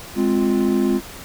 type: chord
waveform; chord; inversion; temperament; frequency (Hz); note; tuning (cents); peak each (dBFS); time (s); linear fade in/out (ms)
triangle; F minor; first; equal; 207.7 / 261.6 / 349.2; Ab3 / C4 / F4; 0 / 0 / 0; -18; 0.15-1.01; 50
effects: pink hiss -37 dBFS RMS until 1.24 s